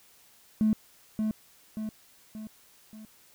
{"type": "tone with echo", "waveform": "triangle", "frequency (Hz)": 216.6, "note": "A3", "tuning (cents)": -27, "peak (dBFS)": -17, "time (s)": [0.61, 0.73], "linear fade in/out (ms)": 0, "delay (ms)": 580, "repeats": 4, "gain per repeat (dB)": -6, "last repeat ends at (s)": 3.05, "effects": ["tanh soft clip ceiling -18 dBFS", "white hiss -59 dBFS RMS until 3.34 s"]}